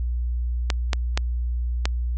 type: clicks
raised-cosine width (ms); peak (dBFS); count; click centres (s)
0.2; -5; 4; 0.702 / 0.932 / 1.175 / 1.855
effects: added 60 Hz sine -22 dBFS peak until 2.17 s + resampled to 22050 Hz